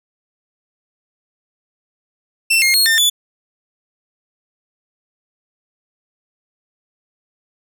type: tone with pitch steps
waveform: sawtooth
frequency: 2686 / 2134 / 4300 / 1801 / 3462 Hz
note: E7 / C7 / C8 / A6 / A7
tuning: +32 / +34 / +47 / +40 / -29 cents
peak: -8 dBFS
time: 2.5-3.1 s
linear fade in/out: 10 ms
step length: 120 ms
effects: none